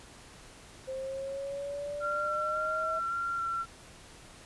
sine exponential sweep, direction up, 523.3 to 646 Hz, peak -34 dBFS, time 0.87-3 s, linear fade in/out 20 ms
sine tone with vibrato, 1367 Hz, F6, 37 cents flat, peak -30 dBFS, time 2-3.66 s, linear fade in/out 50 ms, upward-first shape square, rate 1.8 Hz, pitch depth 13 cents each way
effects pink hiss -52 dBFS RMS until 4.45 s + resampled to 24000 Hz

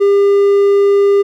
triangle tone, 401 Hz, G4, 39 cents sharp, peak -5 dBFS, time 0-1.23 s, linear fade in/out 20 ms, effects none

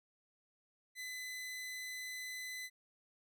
sawtooth tone, 2013 Hz, B6, 33 cents sharp, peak -39 dBFS, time 0.95-2.7 s, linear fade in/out 50 ms, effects none

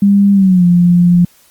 sine tone with pitch glide, 200.2 to 175.29 Hz, G3 to F3, +37 to +7 cents, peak -5 dBFS, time 0.02-1.25 s, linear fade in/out 5 ms, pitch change -230 cents, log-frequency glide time 0.33-0.65 s, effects white hiss -48 dBFS RMS until 1.5 s + Opus 32 kbps

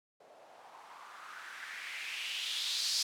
violet noise with low-pass filter sweep, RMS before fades -40 dBFS, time 0.2-3.03 s, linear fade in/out 5 ms, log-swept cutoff 560 to 5000 Hz, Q 3.2, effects none

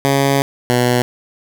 10% pulse tone pair in turn, 138.3 / 123.21 Hz, C#3 / B2, -4 / -4 cents, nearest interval major second, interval 200 cents, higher first, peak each -4 dBFS, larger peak neither, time 0.05-0.42 / 0.7-1.02 s, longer first, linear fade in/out 0 ms, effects none

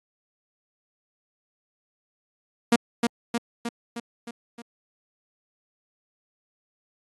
sawtooth tone with echo, 235.1 Hz, A#3, 15 cents sharp, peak -11 dBFS, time 2.72-2.76 s, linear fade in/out 5 ms, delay 310 ms, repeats 6, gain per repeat -4 dB, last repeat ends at 4.62 s, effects AAC 32 kbps

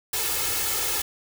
white noise with comb filter, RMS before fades -26 dBFS, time 0.13-1.02 s, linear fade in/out 5 ms, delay 2.3 ms, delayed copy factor +0.85, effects none

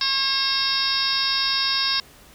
harmonic tone with a mistuned harmonic, 540 Hz, C#5, 45 cents flat, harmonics 2 / 3 / 4 / 5 / 6 / 7 / 8 / 9 / 10, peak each -30 / -30 / -34 / -32 / -34 / -26 / -30 / -26 / -25 dBFS, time 0.01-2 s, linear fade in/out 2 ms, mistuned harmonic 8, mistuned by +52 cents, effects pink hiss -49 dBFS RMS until 2.34 s

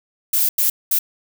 violet noise bursts at uneven times, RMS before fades -17 dBFS, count 3, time 0.33-0.49 / 0.58-0.7 / 0.91-0.99 s, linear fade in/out 5 ms, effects none

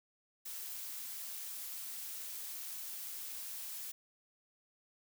blue noise with amplitude modulation, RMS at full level -43 dBFS, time 0.45-3.92 s, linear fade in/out 10 ms, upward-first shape sine, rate 202 Hz, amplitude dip 25%, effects none

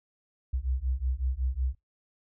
sine beating tone pair, 61.74 / 67.14 Hz, B1 / C2, 0 / +45 cents, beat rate 5.4 Hz, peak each -29 dBFS, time 0.53-1.75 s, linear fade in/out 10 ms, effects noise-tail reverb RT60 0.2 s tail -25 dB re dry + tanh soft clip ceiling -19 dBFS

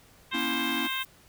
harmonic tone, 526 Hz, C5, 9 cents sharp, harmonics 2 / 3 / 4 / 5 / 6 / 7, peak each -36 / -36 / -36 / -36 / -36 / -36 dBFS, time 0.31-1.04 s, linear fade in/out 20 ms
square chord, A# diminished, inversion none, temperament equal with one note detuned, 237 / 277.2 / 329.6 Hz, A#3 / C#4 / E4, +29 / 0 / 0 cents, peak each -35 dBFS, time 0.33-0.88 s, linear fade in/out 20 ms
violet noise, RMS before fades -42 dBFS, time 0.38-1.05 s, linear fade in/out 2 ms
effects pink hiss -57 dBFS RMS until 1.28 s

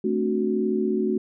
sine chord, D dominant seventh, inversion second, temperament equal, 220 / 261.6 / 293.7 / 370 Hz, A3 / C4 / D4 / F#4, 0 / 0 / 0 / 0 cents, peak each -25 / -30 / -30 / -24 dBFS, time 0.04-1.18 s, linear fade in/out 5 ms, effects none

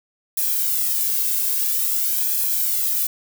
violet noise with flanger, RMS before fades -21 dBFS, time 0.37-3.07 s, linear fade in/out 5 ms, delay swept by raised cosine 1.2 to 1.9 ms, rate 0.5 Hz, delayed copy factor +0.95, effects none

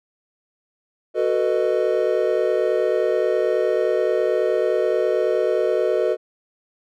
triangle chord, B dominant seventh, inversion second, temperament just, 370.4 / 444.5 / 493.9 / 617.4 Hz, F#4 / A4 / B4 / D#5, +2 / +18 / 0 / -14 cents, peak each -21 dBFS, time 1.14-6.17 s, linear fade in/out 50 ms, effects none

